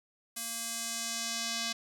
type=tone with band-pass filter sweep; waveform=square; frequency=230 Hz; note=A#3; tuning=23 cents flat; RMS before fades=-36 dBFS; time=0.36-1.73 s; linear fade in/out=10 ms; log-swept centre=10000 to 4700 Hz; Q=1.3; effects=none